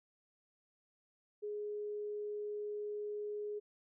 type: tone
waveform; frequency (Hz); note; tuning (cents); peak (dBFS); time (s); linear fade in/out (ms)
sine; 417.1; G#4; +7; -38; 1.42-3.6; 20
effects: none